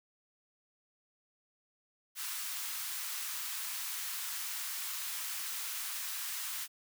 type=high-pass noise; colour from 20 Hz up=white; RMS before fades=-39 dBFS; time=2.15-6.68 s; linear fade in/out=50 ms; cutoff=1000 Hz; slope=24 dB/octave; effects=none